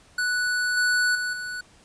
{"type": "tone with level steps", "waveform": "square", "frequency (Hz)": 1480, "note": "F#6", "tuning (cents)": 0, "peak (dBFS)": [-23, -20, -26, -31], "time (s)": [0.18, 1.61], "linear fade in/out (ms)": 5, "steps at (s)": [0.77, 1.15, 1.33], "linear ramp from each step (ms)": 2, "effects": ["pink hiss -55 dBFS RMS until 1.84 s", "resampled to 22050 Hz"]}